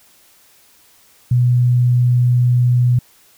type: tone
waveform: sine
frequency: 123.1 Hz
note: B2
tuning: 5 cents flat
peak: -10 dBFS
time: 1.31-2.99 s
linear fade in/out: 5 ms
effects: white hiss -51 dBFS RMS until 3.37 s